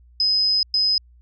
sine tone bursts at uneven times, 5050 Hz, D#8, 25 cents sharp, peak -16 dBFS, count 2, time 0.2-0.63 / 0.74-0.98 s, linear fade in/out 2 ms, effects added 60 Hz sine -48 dBFS peak until 1.21 s

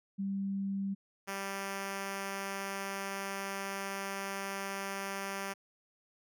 sine / 5% pulse tone pair in turn, 196.2 / 196.2 Hz, G3 / G3, +2 / +2 cents, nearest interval unison, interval 0 cents, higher neither, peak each -32 / -25 dBFS, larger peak second, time 0.18-0.95 / 1.27-5.54 s, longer second, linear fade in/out 20 ms, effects none

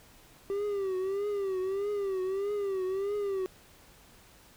triangle tone with vibrato, 392 Hz, G4, in tune, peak -27 dBFS, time 0.5-3.46 s, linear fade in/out 0 ms, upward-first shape triangle, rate 1.6 Hz, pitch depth 110 cents each way, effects pink hiss -57 dBFS RMS until 4.56 s

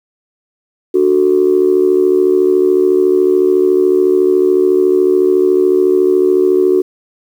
sine tone with amplitude modulation, 370 Hz, F#4, in tune, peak -3 dBFS, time 0.94-6.82 s, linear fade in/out 10 ms, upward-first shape sine, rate 73.9 Hz, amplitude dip 85%, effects tanh soft clip ceiling 0 dBFS + 7-bit

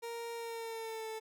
30% pulse tone with pitch glide, 466.2 to 440.8 Hz, A#4 to A4, 0 to +3 cents, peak -37 dBFS, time 0.02-1.2 s, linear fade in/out 20 ms, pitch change -97 cents, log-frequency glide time 0.35-1.09 s, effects none

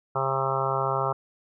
harmonic tone with a mistuned harmonic, 134.7 Hz, C#3, 49 cents flat, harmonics 1 / 3 / 4 / 5 / 6 / 7 / 8 / 9 / 10, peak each -32 / -32 / -32 / -32 / -32 / -32 / -32 / -32 / -32 dBFS, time 0.15-1.13 s, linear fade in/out 10 ms, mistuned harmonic 10, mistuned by -29 cents, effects none

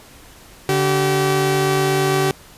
sawtooth tone pair together, 144.3 / 384 Hz, D3 / G4, -30 / -36 cents, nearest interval octave + perfect fourth, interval 1694 cents, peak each -16 / -13 dBFS, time 0.69-2.31 s, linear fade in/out 0 ms, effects pink hiss -44 dBFS RMS until 2.57 s + resampled to 32000 Hz

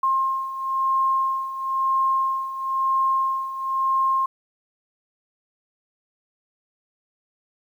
sine beating tone pair, 1064 / 1065 Hz, C6 / C6, +29 / +30 cents, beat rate 1 Hz, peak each -26 / -21 dBFS, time 0.03-4.26 s, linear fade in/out 5 ms, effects 9-bit

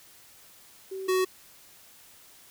sine / square tone pair in turn, 382.1 / 372.7 Hz, G4 / F#4, -44 / +13 cents, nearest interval unison, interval 43 cents, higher first, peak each -33 / -23 dBFS, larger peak second, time 0.91-1.08 / 1.08-1.25 s, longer neither, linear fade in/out 10 ms, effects white hiss -54 dBFS RMS until 2.5 s

